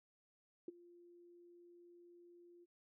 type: tone with ADSR envelope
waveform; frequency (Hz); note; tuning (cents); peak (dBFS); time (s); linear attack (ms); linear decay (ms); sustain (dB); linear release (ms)
sine; 347.9; F4; -7; -40; 0.68-2.66; 3; 20; -20; 28
effects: none